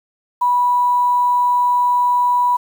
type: tone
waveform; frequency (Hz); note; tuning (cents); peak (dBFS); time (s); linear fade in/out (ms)
sine; 980; B5; -14; -12; 0.41-2.57; 10
effects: 7-bit